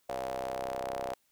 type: ring-modulated tone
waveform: sawtooth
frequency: 64.6 Hz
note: C2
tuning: 21 cents flat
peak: -27 dBFS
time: 0.09-1.14 s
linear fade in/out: 5 ms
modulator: 630 Hz
effects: white hiss -72 dBFS RMS until 1.31 s